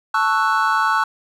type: chord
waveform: triangle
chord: F# minor seventh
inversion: first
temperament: equal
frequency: 880 / 1108.7 / 1318.5 / 1480 Hz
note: A5 / C#6 / E6 / F#6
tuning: 0 / 0 / 0 / 0 cents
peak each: -19 dBFS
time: 0.14-1.04 s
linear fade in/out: 5 ms
effects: none